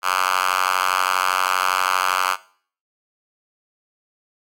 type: tone with high-pass filter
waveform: 5% pulse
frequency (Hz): 92.5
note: F#2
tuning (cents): 0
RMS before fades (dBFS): -20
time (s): 0.02-2.37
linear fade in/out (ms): 50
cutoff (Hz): 1300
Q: 3
effects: noise-tail reverb RT60 0.5 s tail -20 dB re dry + AAC 64 kbps